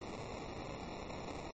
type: noise with sample-and-hold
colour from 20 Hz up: white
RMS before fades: -45 dBFS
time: 0.01-1.51 s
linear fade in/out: 5 ms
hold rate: 1575 Hz
effects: low-pass 9000 Hz 12 dB/octave + MP3 32 kbps